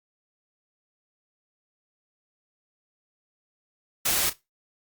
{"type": "noise with echo", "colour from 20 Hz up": "white", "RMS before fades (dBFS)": -24, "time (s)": [4.05, 4.3], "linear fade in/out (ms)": 10, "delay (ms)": 34, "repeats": 1, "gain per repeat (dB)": -15, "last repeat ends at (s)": 4.334, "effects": ["noise-tail reverb RT60 0.2 s tail -17 dB re dry", "Opus 48 kbps"]}